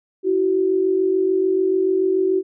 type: tone pair together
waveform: sine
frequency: 330.7 / 377.6 Hz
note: E4 / F#4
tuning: +6 / +35 cents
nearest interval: major second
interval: 229 cents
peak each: -23 / -16 dBFS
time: 0.23-2.43 s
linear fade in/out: 50 ms
effects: none